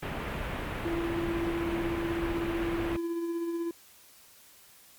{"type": "low-pass noise", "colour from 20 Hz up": "pink", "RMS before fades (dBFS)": -35, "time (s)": [0.02, 2.97], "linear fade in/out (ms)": 10, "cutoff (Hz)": 2800, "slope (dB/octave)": 24}
{"type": "tone with tremolo", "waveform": "triangle", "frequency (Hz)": 337.6, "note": "E4", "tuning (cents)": 41, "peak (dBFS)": -26, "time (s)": [0.85, 3.71], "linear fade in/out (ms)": 2, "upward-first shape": "sine", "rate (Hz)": 16, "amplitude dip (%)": 35}
{"effects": ["white hiss -56 dBFS RMS until 4.98 s", "MP3 96 kbps"]}